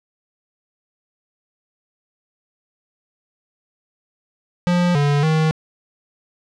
square tone with pitch steps, 176.5 / 144.2 / 157.5 Hz, F3 / D3 / D#3, +19 / -31 / +21 cents, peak -15 dBFS, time 4.67-5.51 s, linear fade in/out 0 ms, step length 280 ms, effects low-pass 5000 Hz 12 dB/octave

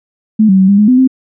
sine tone with pitch steps, 216.7 / 191 / 189.6 / 200.2 / 209.7 / 253 / 260.6 Hz, A3 / G3 / F#3 / G3 / G#3 / B3 / C4, -26 / -45 / +43 / +37 / +17 / +42 / -7 cents, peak -4 dBFS, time 0.39-1.076 s, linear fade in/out 10 ms, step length 98 ms, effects none

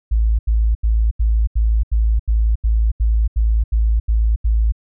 sine tone bursts, 55 Hz, A1, in tune, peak -12 dBFS, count 13, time 0.11-4.722 s, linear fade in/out 10 ms, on 280 ms, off 81 ms, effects none

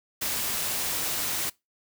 white noise, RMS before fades -29 dBFS, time 0.21-1.5 s, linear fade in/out 10 ms, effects noise-tail reverb RT60 0.2 s tail -22 dB re dry

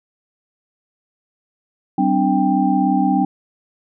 sine tone cluster, 192 / 258.3 / 295.4 / 789 Hz, G3 / C4 / D4 / G5, -36 / -22 / +10 / +11 cents, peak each -19 dBFS, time 1.98-3.25 s, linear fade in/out 5 ms, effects none

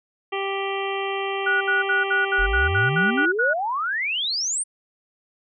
harmonic tone, 392 Hz, G4, in tune, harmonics 1 / 2 / 3 / 5 / 6 / 7 / 8, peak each -27 / -30 / -32 / -34 / -35 / -35 / -36 dBFS, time 0.32-3.26 s, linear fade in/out 10 ms
sine tone bursts, 1461 Hz, F#6, 22 cents flat, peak -18 dBFS, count 10, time 1.46-3.536 s, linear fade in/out 10 ms, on 150 ms, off 64 ms
sine exponential sweep, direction up, 38.89 to 9310 Hz, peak -22 dBFS, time 2.38-4.64 s, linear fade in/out 20 ms
effects none

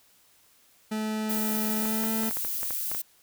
40% pulse tone with pitch glide, 216.5 to 221.9 Hz, A3 to A3, -28 to +15 cents, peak -27 dBFS, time 0.91-2.3 s, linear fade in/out 10 ms, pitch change +43 cents, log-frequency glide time 1.79-2.09 s
violet noise, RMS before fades -31 dBFS, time 1.29-3.02 s, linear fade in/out 10 ms
clicks, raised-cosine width 0.5 ms, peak -22 dBFS, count 10, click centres 1.856 / 2.038 / 2.234 / 2.31 / 2.37 / 2.449 / 2.631 / 2.707 / 2.916 / 2.948 s
effects white hiss -61 dBFS RMS until 3.22 s

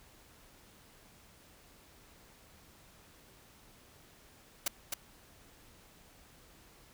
white noise with echo, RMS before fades -31 dBFS, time 4.66-4.68 s, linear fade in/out 5 ms, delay 260 ms, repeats 1, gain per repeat -4 dB, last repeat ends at 4.94 s, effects pink hiss -60 dBFS RMS until 6.93 s

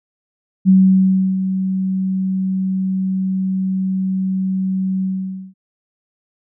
sine tone with ADSR envelope, 189.1 Hz, F#3, 38 cents sharp, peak -6 dBFS, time 0.65-5.54 s, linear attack 38 ms, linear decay 680 ms, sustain -10 dB, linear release 510 ms, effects none

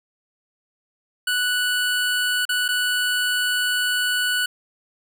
25% pulse tone with dropouts, 1480 Hz, F#6, in tune, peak -16 dBFS, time 1.27-4.46 s, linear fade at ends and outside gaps 5 ms, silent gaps 2.453-2.491 / 2.681-2.687 s, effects none

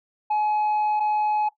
sine tone pair in turn, 847 / 847 Hz, G#5 / G#5, +34 / +34 cents, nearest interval unison, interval 0 cents, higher neither, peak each -17 dBFS, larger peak neither, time 0.3-1 / 1-1.49 s, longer first, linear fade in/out 10 ms, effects noise-tail reverb RT60 0.1 s tail -17 dB re dry + tanh soft clip ceiling -19 dBFS

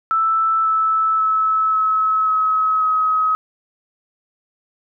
sine tone with pitch steps, 1320 / 1310.1 / 1300.3 / 1290.6 / 1280.9 / 1271.4 Hz, E6 / E6 / E6 / E6 / D#6 / D#6, +2 / -11 / -24 / -37 / +50 / +37 cents, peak -14 dBFS, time 0.11-3.35 s, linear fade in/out 0 ms, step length 540 ms, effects none

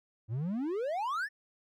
triangle exponential sweep, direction up, 103.83 to 1843 Hz, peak -29 dBFS, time 0.28-1.29 s, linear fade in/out 50 ms, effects none

